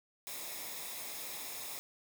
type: noise with comb filter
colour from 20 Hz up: white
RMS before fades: -43 dBFS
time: 0.27-1.79 s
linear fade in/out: 0 ms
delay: 0.67 ms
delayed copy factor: -0.55
effects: none